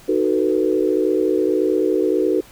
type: chord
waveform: sine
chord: B dominant seventh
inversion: first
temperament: just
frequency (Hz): 308.7 / 370.4 / 444.5 / 493.9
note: D#4 / F#4 / A4 / B4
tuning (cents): -14 / +2 / +18 / 0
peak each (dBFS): -21 / -19 / -21 / -23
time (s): 0.08-2.41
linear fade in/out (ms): 10
effects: pink hiss -46 dBFS RMS until 2.51 s